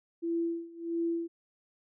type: tone with tremolo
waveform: sine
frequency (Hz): 335.7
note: E4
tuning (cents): +32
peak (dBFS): -27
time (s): 0.22-1.28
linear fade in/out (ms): 20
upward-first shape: sine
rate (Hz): 1.5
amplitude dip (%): 90
effects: none